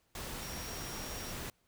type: tone in noise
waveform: sine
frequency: 5610 Hz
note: F8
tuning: 7 cents sharp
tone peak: -48 dBFS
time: 0.42-1.32 s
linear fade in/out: 2 ms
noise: pink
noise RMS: -42 dBFS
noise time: 0.15-1.5 s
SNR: -9 dB
effects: pink hiss -74 dBFS RMS until 1.67 s